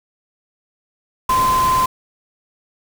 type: tone in noise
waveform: sine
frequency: 1033 Hz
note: C6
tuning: 22 cents flat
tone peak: -13 dBFS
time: 1.29-1.86 s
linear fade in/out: 5 ms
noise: pink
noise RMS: -25 dBFS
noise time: 1.29-1.86 s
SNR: +9 dB
effects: none